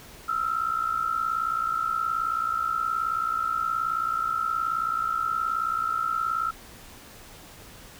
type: tone pair together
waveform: sine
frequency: 1301 / 1359.8 Hz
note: E6 / F6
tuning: -23 / -47 cents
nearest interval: minor second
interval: 76 cents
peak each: -27 dBFS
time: 0.28-6.51 s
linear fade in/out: 10 ms
effects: pink hiss -47 dBFS RMS until 7.99 s